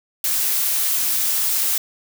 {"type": "noise", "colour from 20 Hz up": "blue", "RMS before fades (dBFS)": -20, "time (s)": [0.24, 1.78], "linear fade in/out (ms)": 2, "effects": []}